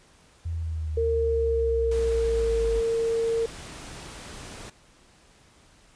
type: linear sweep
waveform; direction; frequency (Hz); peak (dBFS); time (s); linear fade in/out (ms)
sine; down; 84 to 51.91; -27; 0.45-2.81; 10
type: tone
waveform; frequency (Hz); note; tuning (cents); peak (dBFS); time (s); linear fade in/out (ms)
sine; 457.3; A#4; -33; -22; 0.97-3.46; 5
type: noise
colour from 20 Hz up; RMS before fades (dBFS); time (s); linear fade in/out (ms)
pink; -41; 1.91-4.7; 5
effects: pink hiss -57 dBFS RMS until 5.95 s + resampled to 22050 Hz